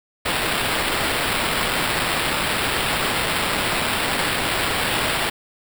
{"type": "noise with sample-and-hold", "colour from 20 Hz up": "blue", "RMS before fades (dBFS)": -22, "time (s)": [0.25, 5.3], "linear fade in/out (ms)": 10, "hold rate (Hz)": 6300, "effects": []}